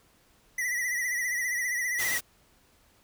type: tone with vibrato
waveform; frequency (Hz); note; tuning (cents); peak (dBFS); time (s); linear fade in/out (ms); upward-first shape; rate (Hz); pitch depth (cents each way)
square; 1961; B6; -13; -28; 0.58-2.18; 5; triangle; 15; 82
type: noise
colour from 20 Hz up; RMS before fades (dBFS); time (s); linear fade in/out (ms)
white; -33; 1.98-2.21; 20
effects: pink hiss -63 dBFS RMS until 3.03 s